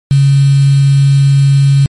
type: tone with quantisation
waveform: sine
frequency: 138.59 Hz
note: C#3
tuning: in tune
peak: -4 dBFS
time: 0.11-1.86 s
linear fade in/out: 0 ms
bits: 4
effects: MP3 48 kbps